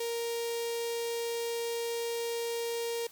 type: tone with notch filter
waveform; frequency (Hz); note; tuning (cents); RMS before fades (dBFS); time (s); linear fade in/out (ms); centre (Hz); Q
sawtooth; 466.8; A#4; +2; -34; 0-3.07; 5; 1300; 0.73
effects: white hiss -55 dBFS RMS until 3.11 s